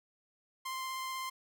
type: tone with vibrato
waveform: sawtooth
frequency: 1046.5 Hz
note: C6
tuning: in tune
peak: -33 dBFS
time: 0.65-1.3 s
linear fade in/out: 10 ms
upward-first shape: sine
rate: 16 Hz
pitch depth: 9 cents each way
effects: none